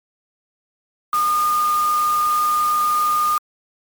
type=tone in noise; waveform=sine; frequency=1219 Hz; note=D#6; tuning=36 cents flat; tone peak=-15 dBFS; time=1.13-3.38 s; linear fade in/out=2 ms; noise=white; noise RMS=-31 dBFS; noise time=1.13-3.38 s; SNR=+13 dB; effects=MP3 96 kbps